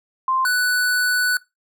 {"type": "tone pair in turn", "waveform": ["sine", "square"], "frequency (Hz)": [1046.5, 1486.8], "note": ["C6", "F#6"], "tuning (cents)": [0, 8], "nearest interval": "tritone", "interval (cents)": 608, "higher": "second", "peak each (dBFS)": -17, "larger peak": "neither", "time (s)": [[0.28, 0.45], [0.45, 1.37]], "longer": "second", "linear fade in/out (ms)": 2, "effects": ["noise-tail reverb RT60 0.2 s tail -20 dB re dry"]}